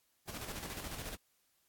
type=noise with tremolo; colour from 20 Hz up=pink; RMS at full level=-42 dBFS; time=0.27-1.16 s; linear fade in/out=20 ms; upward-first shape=square; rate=14 Hz; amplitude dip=45%; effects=white hiss -75 dBFS RMS until 1.68 s + AAC 64 kbps